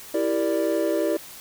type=chord; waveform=triangle; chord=E half-diminished seventh; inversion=none; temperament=equal with one note detuned; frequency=329.6 / 392 / 463.7 / 587.3 Hz; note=E4 / G4 / Bb4 / D5; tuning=0 / 0 / -9 / 0 cents; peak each=-23 / -26 / -27 / -23 dBFS; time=0.14-1.17 s; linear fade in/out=5 ms; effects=white hiss -42 dBFS RMS until 1.4 s